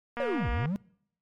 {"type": "click train", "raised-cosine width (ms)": 0.5, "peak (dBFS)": -21, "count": 117, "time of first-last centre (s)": [0.17, 0.657], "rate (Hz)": 238}
{"type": "linear two-way sweep", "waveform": "triangle", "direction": "down then up", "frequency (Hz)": [583, 45.31, 211.5], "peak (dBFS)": -25, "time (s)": [0.2, 0.76], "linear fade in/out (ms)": 0, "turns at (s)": 0.5}
{"effects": ["noise-tail reverb RT60 0.7 s tail -25 dB re dry", "MP3 64 kbps"]}